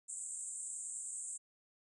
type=band-pass noise; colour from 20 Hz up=white; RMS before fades=-44 dBFS; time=0.08-1.38 s; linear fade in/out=20 ms; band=7300 to 8800 Hz; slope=96 dB/octave; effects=none